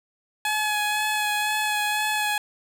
15% pulse tone with vibrato, 846 Hz, G#5, 32 cents sharp, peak -16 dBFS, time 0.45-2.38 s, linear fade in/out 2 ms, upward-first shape sine, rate 2 Hz, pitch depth 18 cents each way, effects none

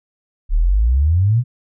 sine exponential sweep, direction up, 34.77 to 128.1 Hz, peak -11 dBFS, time 0.49-1.44 s, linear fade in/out 50 ms, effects none

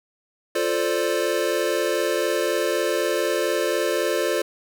square chord, D minor seventh, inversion first, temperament equal, 349.2 / 440 / 523.3 / 587.3 Hz, F4 / A4 / C5 / D5, 0 / 0 / 0 / 0 cents, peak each -27 dBFS, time 0.55-4.42 s, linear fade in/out 5 ms, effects none

